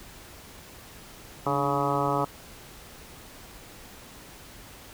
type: harmonic tone with a mistuned harmonic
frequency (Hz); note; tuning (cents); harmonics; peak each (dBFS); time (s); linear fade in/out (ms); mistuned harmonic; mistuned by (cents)
140.6; C#3; +25; 1 / 2 / 3 / 4 / 5 / 6 / 7 / 8 / 9; -32 / -32 / -32 / -32 / -32 / -32 / -32 / -32 / -32; 1.46-2.25; 5; 2; +68
effects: pink hiss -47 dBFS RMS until 4.93 s